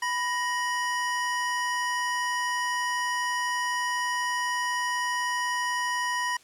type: tone pair together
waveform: square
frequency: 988 / 1875.9 Hz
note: B5 / A#6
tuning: 0 / +10 cents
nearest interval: major seventh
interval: 1110 cents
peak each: -29 / -30 dBFS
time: 0.02-6.37 s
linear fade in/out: 5 ms
effects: white hiss -56 dBFS RMS until 6.43 s + low-pass 9000 Hz 12 dB/octave